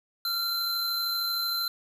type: tone pair together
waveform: square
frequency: 1374 / 4089 Hz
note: F6 / C8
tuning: -29 / -41 cents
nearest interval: octave + perfect fifth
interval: 1888 cents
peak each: -35 / -28 dBFS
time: 0.25-1.68 s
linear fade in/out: 2 ms
effects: none

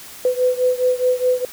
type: beating tone pair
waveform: sine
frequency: 501 / 505.8 Hz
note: B4 / B4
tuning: +25 / +41 cents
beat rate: 4.8 Hz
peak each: -17 / -19 dBFS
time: 0.25-1.45 s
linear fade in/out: 2 ms
effects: white hiss -38 dBFS RMS until 1.52 s

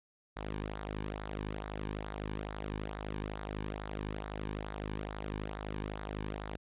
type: tone with flanger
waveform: sawtooth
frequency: 51.91 Hz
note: G#1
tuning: in tune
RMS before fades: -40 dBFS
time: 0.36-6.57 s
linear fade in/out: 10 ms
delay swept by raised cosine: 0.34 to 1.54 ms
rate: 2.3 Hz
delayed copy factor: -0.6
effects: resampled to 8000 Hz

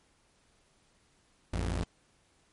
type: tone pair together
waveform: sawtooth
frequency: 55.19 / 87.31 Hz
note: A1 / F2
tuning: +6 / 0 cents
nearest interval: minor sixth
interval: 794 cents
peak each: -28 / -30 dBFS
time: 1.53-1.84 s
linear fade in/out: 5 ms
effects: pink hiss -68 dBFS RMS until 2.52 s + MP3 48 kbps

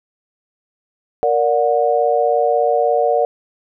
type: chord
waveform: sine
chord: Bb augmented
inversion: none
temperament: just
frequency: 466.2 / 582.7 / 728.4 Hz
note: Bb4 / D5 / F#5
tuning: 0 / -14 / -27 cents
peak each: -17 dBFS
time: 1.23-3.25 s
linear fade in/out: 0 ms
effects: none

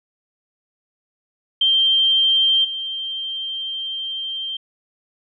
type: tone with level steps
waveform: sine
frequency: 3154 Hz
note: G7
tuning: 10 cents sharp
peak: -13 / -24 dBFS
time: 1.61-4.57 s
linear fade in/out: 5 ms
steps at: 2.64 s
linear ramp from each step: 10 ms
effects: none

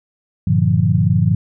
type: chord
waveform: sine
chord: G minor seventh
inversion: none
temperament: equal with one note detuned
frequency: 98 / 116.54 / 149.74 / 174.61 Hz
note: G2 / Bb2 / D3 / F3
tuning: 0 / 0 / +34 / 0 cents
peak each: -17 dBFS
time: 0.47-1.35 s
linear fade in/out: 5 ms
effects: none

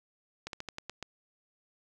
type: slowing click train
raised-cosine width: 0.2 ms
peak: -21 dBFS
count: 7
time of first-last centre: 0.47-1.027 s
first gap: 62 ms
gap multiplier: 1.16
effects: none

